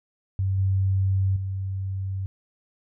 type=tone with level steps; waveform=sine; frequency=96 Hz; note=G2; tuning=36 cents flat; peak=-21 / -19 / -26 dBFS; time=0.39-2.26 s; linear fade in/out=0 ms; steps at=0.58 / 1.36 s; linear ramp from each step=5 ms; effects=none